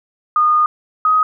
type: tone pair in turn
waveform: sine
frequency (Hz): 1225 / 1257.3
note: D#6 / D#6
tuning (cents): -27 / +18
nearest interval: unison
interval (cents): 45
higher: second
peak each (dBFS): -10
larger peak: neither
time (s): 0.36-0.66 / 1.05-1.23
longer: first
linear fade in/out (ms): 2
effects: none